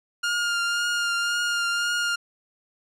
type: tone with vibrato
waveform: sawtooth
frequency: 1411 Hz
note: F6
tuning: 17 cents sharp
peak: -19 dBFS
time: 0.23-2.16 s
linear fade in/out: 10 ms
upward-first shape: triangle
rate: 1.9 Hz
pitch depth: 23 cents each way
effects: low-pass 8000 Hz 12 dB/octave